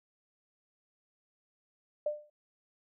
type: tone with exponential decay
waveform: sine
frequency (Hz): 597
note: D5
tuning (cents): +28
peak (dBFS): -26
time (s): 2.06-2.3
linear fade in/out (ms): 5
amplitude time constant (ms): 52
effects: none